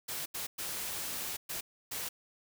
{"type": "noise bursts at uneven times", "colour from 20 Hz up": "white", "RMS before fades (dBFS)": -38, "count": 5, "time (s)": [[0.08, 0.26], [0.34, 0.47], [0.58, 1.37], [1.49, 1.61], [1.91, 2.09]], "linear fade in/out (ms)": 10, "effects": []}